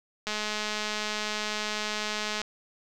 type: click train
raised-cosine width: 0.2 ms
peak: -14 dBFS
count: 456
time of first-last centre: 0.27-2.416 s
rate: 212 Hz
effects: none